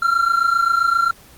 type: tone pair together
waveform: triangle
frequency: 1351.4 / 1379 Hz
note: E6 / F6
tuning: +43 / -22 cents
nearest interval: unison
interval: 35 cents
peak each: -17 / -14 dBFS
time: 0.02-1.11 s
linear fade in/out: 5 ms
effects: pink hiss -45 dBFS RMS until 1.37 s + Opus 24 kbps